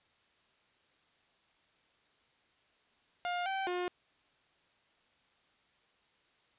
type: tone with pitch steps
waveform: sawtooth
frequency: 708 / 773 / 357.7 Hz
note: F5 / G5 / F4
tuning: +23 / -24 / +41 cents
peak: -29 dBFS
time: 3.25-3.88 s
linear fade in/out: 0 ms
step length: 210 ms
effects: white hiss -70 dBFS RMS until 6.58 s + resampled to 8000 Hz